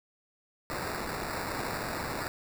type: noise with sample-and-hold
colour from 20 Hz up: violet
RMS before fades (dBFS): -35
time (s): 0.7-2.28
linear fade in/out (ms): 0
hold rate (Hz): 3150
effects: none